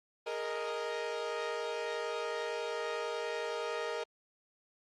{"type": "chord", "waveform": "sawtooth", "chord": "Ab suspended second", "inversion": "none", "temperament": "equal", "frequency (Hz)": [415.3, 466.2, 622.3], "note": ["Ab4", "Bb4", "Eb5"], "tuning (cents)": [0, 0, 0], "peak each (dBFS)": [-38, -33, -36], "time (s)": [0.26, 4.04], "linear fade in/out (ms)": 10, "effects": ["low-pass 5000 Hz 12 dB/octave", "Opus 24 kbps"]}